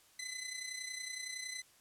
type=tone with amplitude modulation; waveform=15% pulse; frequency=2023 Hz; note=B6; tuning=41 cents sharp; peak=-32 dBFS; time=0.19-1.62 s; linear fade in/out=5 ms; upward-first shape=sine; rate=30.8 Hz; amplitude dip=60%; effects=white hiss -65 dBFS RMS until 1.8 s + low-pass 12000 Hz 12 dB/octave